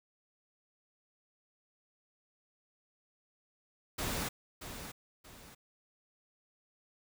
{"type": "noise with echo", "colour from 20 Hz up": "pink", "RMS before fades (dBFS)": -36, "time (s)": [3.98, 4.29], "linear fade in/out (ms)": 10, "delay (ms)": 630, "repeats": 2, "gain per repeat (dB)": -9, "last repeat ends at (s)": 5.55, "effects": []}